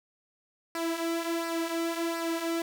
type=tone with flanger; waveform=sawtooth; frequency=333 Hz; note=E4; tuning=18 cents sharp; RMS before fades=-31 dBFS; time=0.75-2.62 s; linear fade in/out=2 ms; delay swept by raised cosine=0.29 to 4.19 ms; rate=1.4 Hz; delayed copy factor=-0.6; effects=none

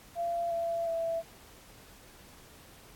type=tone with pitch steps; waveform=sine; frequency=685 / 674 / 663.2 Hz; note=F5 / E5 / E5; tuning=-34 / +38 / +10 cents; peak=-29 dBFS; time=0.15-1.23 s; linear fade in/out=50 ms; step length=360 ms; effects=pink hiss -55 dBFS RMS until 2.95 s + AAC 64 kbps

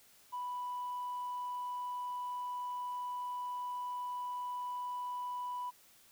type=tone with tanh clipping; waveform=triangle; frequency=987.8 Hz; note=B5; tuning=in tune; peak=-37 dBFS; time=0.32-5.71 s; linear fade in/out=20 ms; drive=5 dB; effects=white hiss -63 dBFS RMS until 6.11 s

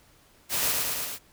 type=noise with echo; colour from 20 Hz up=white; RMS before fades=-27 dBFS; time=0.49-0.75 s; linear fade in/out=50 ms; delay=110 ms; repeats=4; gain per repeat=-2 dB; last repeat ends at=1.19 s; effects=pink hiss -59 dBFS RMS until 1.32 s

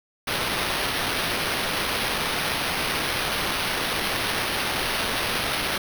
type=noise with sample-and-hold; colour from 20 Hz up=blue; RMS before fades=-26 dBFS; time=0.27-5.78 s; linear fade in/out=5 ms; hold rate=7350 Hz; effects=none

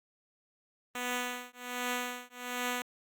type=tone with tremolo; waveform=5% pulse; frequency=246.9 Hz; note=B3; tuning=in tune; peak=-19 dBFS; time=0.95-2.82 s; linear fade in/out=2 ms; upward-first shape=triangle; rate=1.3 Hz; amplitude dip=100%; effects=Opus 32 kbps

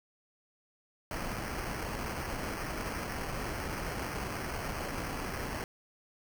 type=noise with sample-and-hold; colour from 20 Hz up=pink; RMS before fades=-37 dBFS; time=1.11-5.64 s; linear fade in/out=0 ms; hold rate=3675 Hz; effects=none

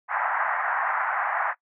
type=band-pass noise; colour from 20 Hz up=pink; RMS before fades=-26 dBFS; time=0.08-1.55 s; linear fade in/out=50 ms; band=730 to 1900 Hz; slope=48 dB/octave; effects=noise-tail reverb RT60 0.1 s tail -21 dB re dry

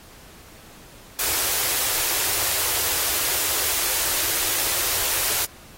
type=band-stop noise; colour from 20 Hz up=white; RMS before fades=-23 dBFS; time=1.19-5.45 s; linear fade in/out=2 ms; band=120 to 300 Hz; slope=48 dB/octave; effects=pink hiss -47 dBFS RMS until 5.77 s + AAC 48 kbps

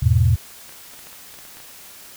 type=chord; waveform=sine; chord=E major; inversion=none; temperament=equal; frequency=82.41 / 103.83 / 123.47 Hz; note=E2 / G#2 / B2; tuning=0 / 0 / 0 cents; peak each=-17 dBFS; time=0.02-0.36 s; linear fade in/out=10 ms
type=clicks; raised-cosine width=0.3 ms; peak=-27 dBFS; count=11; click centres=0.693 / 0.724 / 0.937 / 0.991 / 1.07 / 1.129 / 1.341 / 1.388 / 1.452 / 1.57 / 1.602 s
effects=white hiss -42 dBFS RMS until 2.16 s

